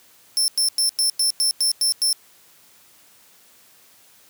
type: tone bursts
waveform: 25% pulse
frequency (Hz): 5350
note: E8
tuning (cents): +25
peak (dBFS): -12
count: 9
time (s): 0.37-2.128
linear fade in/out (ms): 0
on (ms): 110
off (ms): 96
effects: white hiss -53 dBFS RMS until 4.29 s + high-pass 80 Hz 12 dB/octave